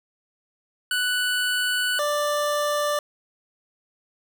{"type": "tone pair in turn", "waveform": "25% pulse", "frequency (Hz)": [1485, 589.3], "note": ["F#6", "D5"], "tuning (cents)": [6, 6], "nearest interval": "octave + major third", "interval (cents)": 1600, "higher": "first", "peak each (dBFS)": -18, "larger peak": "neither", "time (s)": [[0.91, 1.99], [1.99, 2.99]], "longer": "first", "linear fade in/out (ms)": 2, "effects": []}